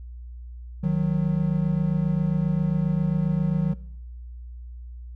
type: tone pair together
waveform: triangle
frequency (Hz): 155.56 / 183.03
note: D#3 / F#3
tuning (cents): 0 / -19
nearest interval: minor third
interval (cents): 281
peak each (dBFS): -21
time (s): 0.83-3.74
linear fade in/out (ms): 10
effects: noise-tail reverb RT60 0.8 s tail -21 dB re dry + added 60 Hz sine -36 dBFS peak until 5.15 s